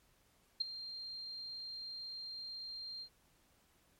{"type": "tone with ADSR envelope", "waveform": "sine", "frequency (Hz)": 4186, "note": "C8", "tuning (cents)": 0, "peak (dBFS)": -28, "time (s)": [0.6, 3.09], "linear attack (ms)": 11, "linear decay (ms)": 12, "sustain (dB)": -15, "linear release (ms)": 75, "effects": ["pink hiss -71 dBFS RMS until 3.99 s", "MP3 64 kbps"]}